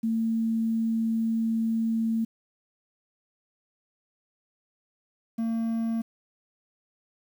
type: tone pair in turn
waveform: sine / triangle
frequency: 225.5 / 227.5 Hz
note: A3 / A#3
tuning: +43 / -42 cents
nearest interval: unison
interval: 15 cents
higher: second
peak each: -23 dBFS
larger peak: neither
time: 0.03-2.25 / 5.38-6.02 s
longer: first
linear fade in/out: 10 ms
effects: 9-bit